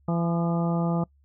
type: harmonic tone with a mistuned harmonic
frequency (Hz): 169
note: E3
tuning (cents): +43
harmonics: 1 / 2 / 3 / 4 / 5 / 6 / 7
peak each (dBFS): -23 / -33 / -34 / -34 / -36 / -43 / -38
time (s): 0.08-1.04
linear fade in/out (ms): 5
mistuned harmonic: 7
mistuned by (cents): +39
effects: noise-tail reverb RT60 0.1 s tail -24 dB re dry + added 70 Hz sine -58 dBFS peak until 1.24 s